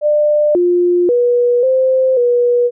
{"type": "tone with pitch steps", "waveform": "sine", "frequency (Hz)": [597, 352.9, 484.9, 521, 484.5], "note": ["D5", "F4", "B4", "C5", "B4"], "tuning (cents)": [28, 18, -32, -7, -33], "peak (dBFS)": -9, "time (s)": [0.01, 2.71], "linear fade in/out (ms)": 50, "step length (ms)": 540, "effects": []}